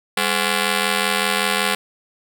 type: ring-modulated tone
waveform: 5% pulse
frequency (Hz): 313.3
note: D#4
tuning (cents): +12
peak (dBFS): -3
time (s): 0.17-1.75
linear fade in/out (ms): 5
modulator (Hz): 114
effects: none